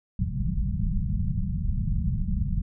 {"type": "low-pass noise", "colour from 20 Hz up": "pink", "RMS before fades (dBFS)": -26, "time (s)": [0.19, 2.62], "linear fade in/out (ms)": 5, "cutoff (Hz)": 210, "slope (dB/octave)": 96, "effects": []}